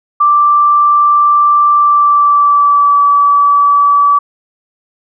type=tone with pitch glide; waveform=sine; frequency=1174.7 to 1149.2 Hz; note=D6 to D6; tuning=0 to -38 cents; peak=-5 dBFS; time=0.2-4.19 s; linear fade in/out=10 ms; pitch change=-38 cents; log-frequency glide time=1.73-3.03 s; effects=none

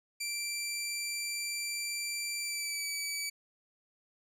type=tone with pitch glide; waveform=15% pulse; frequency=2349 to 2295 Hz; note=D7 to D7; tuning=0 to -40 cents; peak=-27 dBFS; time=0.2-3.3 s; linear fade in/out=10 ms; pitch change=-40 cents; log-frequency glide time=2.38-2.86 s; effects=none

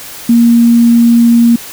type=tone; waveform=sine; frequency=234.5 Hz; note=A#3; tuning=11 cents sharp; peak=-3 dBFS; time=0.29-1.56 s; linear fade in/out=5 ms; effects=white hiss -28 dBFS RMS until 1.72 s

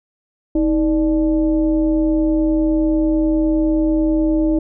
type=tone with frequency modulation; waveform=sine; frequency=316.7 Hz; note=D#4; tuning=31 cents sharp; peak=-13 dBFS; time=0.55-4.59 s; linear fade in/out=5 ms; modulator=276 Hz; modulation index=0.62; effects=none

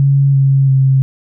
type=tone with pitch steps; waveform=sine; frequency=138.59 / 136.21 / 133.87 Hz; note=C#3 / C#3 / C3; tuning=0 / -30 / +40 cents; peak=-7 dBFS; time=0-1.02 s; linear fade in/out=0 ms; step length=340 ms; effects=none

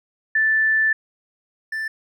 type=tone pair in turn; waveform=sine / triangle; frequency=1760 / 1766.6 Hz; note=A6 / A6; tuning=0 / +6 cents; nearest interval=unison; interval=6 cents; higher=second; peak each=-15 / -22 dBFS; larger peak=first; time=0.35-0.93 / 1.72-1.88 s; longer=first; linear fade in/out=5 ms; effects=none

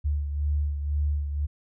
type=beating tone pair; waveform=sine; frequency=73 / 75 Hz; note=D2 / D2; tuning=-10 / +37 cents; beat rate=2 Hz; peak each=-24 / -33 dBFS; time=0.04-1.47 s; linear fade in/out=20 ms; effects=none

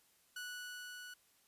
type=tone with level ramp; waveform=sawtooth; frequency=1475 Hz; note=F#6; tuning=6 cents flat; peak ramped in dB=-39 to -45 dBFS; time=0.36-1.14 s; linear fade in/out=5 ms; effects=white hiss -71 dBFS RMS until 1.47 s + resampled to 32000 Hz

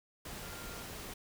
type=tone in noise; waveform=sine; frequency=1395 Hz; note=F6; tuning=2 cents flat; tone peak=-52 dBFS; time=0.43-0.83 s; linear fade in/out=5 ms; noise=pink; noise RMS=-45 dBFS; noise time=0.25-1.14 s; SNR=-10 dB; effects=none

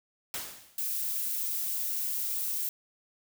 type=noise with exponential decay; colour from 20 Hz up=white; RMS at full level=-33 dBFS; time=0.34-0.9 s; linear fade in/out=1 ms; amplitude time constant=120 ms
type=noise; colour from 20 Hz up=violet; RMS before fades=-32 dBFS; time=0.78-2.69 s; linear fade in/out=2 ms
effects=none

